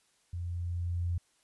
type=tone with level ramp; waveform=sine; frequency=87 Hz; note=F2; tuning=6 cents flat; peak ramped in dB=-34 to -28 dBFS; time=0.33-1.18 s; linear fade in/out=5 ms; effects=white hiss -70 dBFS RMS until 1.43 s + resampled to 24000 Hz